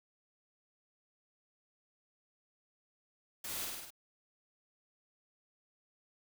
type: noise with echo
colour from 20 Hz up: white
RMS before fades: -42 dBFS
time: 3.44-3.65 s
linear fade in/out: 5 ms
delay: 51 ms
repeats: 5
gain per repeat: -2 dB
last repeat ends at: 3.905 s
effects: none